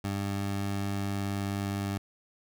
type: tone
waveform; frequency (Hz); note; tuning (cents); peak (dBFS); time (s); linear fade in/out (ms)
20% pulse; 99.5; G2; +26; -25; 0.04-1.98; 5
effects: none